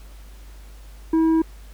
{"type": "tone with tanh clipping", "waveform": "sine", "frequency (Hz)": 323, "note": "E4", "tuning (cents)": -35, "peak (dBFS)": -16, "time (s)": [1.13, 1.42], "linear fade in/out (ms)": 5, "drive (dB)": 6, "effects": ["added 50 Hz sine -39 dBFS peak until 1.73 s", "pink hiss -52 dBFS RMS until 1.73 s"]}